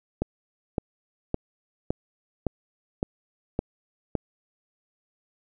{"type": "click train", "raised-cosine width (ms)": 2, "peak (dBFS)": -11, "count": 8, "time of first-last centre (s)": [0.22, 4.153], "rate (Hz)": 1.78, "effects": []}